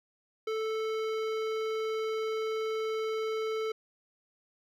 sine tone with hard clipping, 439.5 Hz, A4, 2 cents flat, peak -32 dBFS, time 0.47-3.72 s, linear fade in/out 5 ms, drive 16 dB, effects none

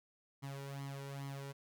sawtooth tone with flanger, 138.59 Hz, C#3, in tune, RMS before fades -45 dBFS, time 0.42-1.53 s, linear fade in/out 20 ms, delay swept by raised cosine 0.95 to 2.15 ms, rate 2.4 Hz, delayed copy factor +0.7, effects none

